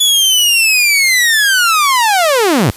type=linear sweep; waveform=sawtooth; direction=down; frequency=3448 to 83 Hz; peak=-5 dBFS; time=0-2.71 s; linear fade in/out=10 ms; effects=white hiss -35 dBFS RMS until 2.76 s + resampled to 32000 Hz